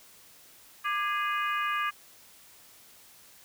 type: harmonic tone with a mistuned harmonic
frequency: 413.4 Hz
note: G#4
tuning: 8 cents flat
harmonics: 3 / 4 / 5 / 6 / 7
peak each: -29 / -33 / -38 / -37 / -40 dBFS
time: 0.84-1.91 s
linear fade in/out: 20 ms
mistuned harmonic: 3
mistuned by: -70 cents
effects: white hiss -55 dBFS RMS until 3.44 s